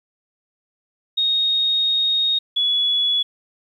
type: tone pair in turn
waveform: sine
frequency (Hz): 3729 / 3395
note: A#7 / G#7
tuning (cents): 0 / +37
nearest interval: major second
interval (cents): 163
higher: first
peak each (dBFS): -16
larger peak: neither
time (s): 1.17-2.39 / 2.56-3.23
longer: first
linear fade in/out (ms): 10
effects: 9-bit